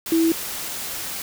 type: tone in noise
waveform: sine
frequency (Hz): 328.2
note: E4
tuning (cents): -8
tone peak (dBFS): -15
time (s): 0.12-0.32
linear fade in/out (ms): 2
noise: white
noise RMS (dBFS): -30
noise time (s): 0.06-1.22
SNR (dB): +12
effects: none